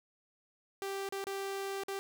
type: tone with dropouts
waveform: sawtooth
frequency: 392 Hz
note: G4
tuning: in tune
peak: -32 dBFS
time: 0.82-1.99 s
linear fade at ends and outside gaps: 0 ms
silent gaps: 1.089-1.124 / 1.24-1.269 / 1.835-1.883 s
effects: none